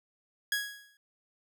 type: tone with exponential decay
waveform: sawtooth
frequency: 1661.2 Hz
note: G#6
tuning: in tune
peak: -22 dBFS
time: 0.52-0.97 s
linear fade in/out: 2 ms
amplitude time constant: 96 ms
effects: none